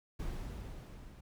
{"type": "noise with level ramp", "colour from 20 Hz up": "brown", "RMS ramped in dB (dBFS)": [-39, -52], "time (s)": [0.19, 1.21], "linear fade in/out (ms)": 10, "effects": []}